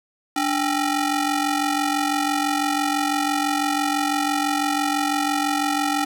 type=ring-modulated tone; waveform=sawtooth; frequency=540 Hz; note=C#5; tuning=45 cents flat; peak=-13 dBFS; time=0.36-6.05 s; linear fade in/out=5 ms; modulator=247 Hz; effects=none